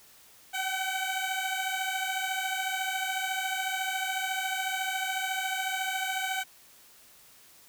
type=beating tone pair; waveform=15% pulse; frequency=755 / 769 Hz; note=F#5 / G5; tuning=+35 / -33 cents; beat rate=14 Hz; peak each=-25 / -27 dBFS; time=0.53-6.44 s; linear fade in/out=20 ms; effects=white hiss -56 dBFS RMS until 7.68 s